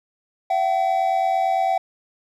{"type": "tone pair together", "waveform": "triangle", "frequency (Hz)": [675, 763.8], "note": ["E5", "G5"], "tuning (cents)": [41, -45], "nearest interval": "major second", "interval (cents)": 214, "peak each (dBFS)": [-21, -17], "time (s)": [0.5, 1.78], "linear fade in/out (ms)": 5, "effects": []}